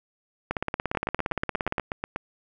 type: two click trains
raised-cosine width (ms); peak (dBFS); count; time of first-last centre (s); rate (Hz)
0.5; -11 / -13; 23 / 11; 0.51-1.782 / 0.95-2.161; 17.3 / 8.26
effects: none